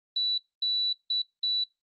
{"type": "tone bursts at uneven times", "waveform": "sine", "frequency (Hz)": 3951, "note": "B7", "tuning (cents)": 0, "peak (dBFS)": -24, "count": 4, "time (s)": [[0.16, 0.38], [0.62, 0.93], [1.1, 1.22], [1.43, 1.64]], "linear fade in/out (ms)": 5, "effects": ["noise-tail reverb RT60 0.2 s tail -20 dB re dry", "Opus 32 kbps"]}